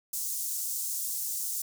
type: high-pass noise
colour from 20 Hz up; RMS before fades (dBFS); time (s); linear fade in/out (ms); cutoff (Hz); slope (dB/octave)
pink; -33; 0.13-1.62; 5; 6600; 24
effects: none